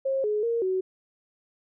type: tone with pitch steps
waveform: sine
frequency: 537 / 421.7 / 465 / 374.6 Hz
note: C5 / G#4 / A#4 / F#4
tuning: +45 / +26 / -4 / +21 cents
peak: -23 dBFS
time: 0.05-0.81 s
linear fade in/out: 10 ms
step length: 190 ms
effects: none